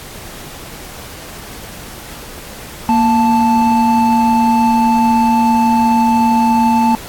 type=tone pair together; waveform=triangle; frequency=233.1 / 880 Hz; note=A#3 / A5; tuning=0 / 0 cents; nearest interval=octave + major seventh; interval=2300 cents; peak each=-10 dBFS; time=2.89-6.95 s; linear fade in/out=0 ms; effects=pink hiss -32 dBFS RMS until 7.08 s + AAC 64 kbps